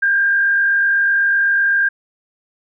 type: tone with frequency modulation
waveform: sine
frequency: 1600 Hz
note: G6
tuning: 35 cents sharp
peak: -12 dBFS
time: 0.02-1.89 s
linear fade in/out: 10 ms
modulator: 47.9 Hz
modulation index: 0.6
effects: none